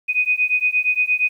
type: beating tone pair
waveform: sine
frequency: 2489 / 2497.6 Hz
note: D#7 / D#7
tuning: 0 / +6 cents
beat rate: 8.6 Hz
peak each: -19 dBFS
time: 0.08-1.29 s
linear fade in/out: 20 ms
effects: 9-bit